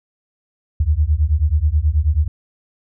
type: beating tone pair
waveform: sine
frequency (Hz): 71.5 / 80.8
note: D2 / E2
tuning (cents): -46 / -34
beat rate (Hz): 9.3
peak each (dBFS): -16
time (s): 0.8-2.28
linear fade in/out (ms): 5
effects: none